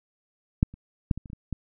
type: clicks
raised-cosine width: 5 ms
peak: -6 / -30 / -9 / -22 / -29 / -30 / -25 / -18 dBFS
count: 8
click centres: 0.629 / 0.74 / 1.112 / 1.176 / 1.258 / 1.301 / 1.332 / 1.527 s
effects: none